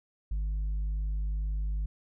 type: tone with tanh clipping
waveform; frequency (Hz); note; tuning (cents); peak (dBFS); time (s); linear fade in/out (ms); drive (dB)
sine; 51.1; G#1; -27; -29; 0.31-1.86; 5; 3
effects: none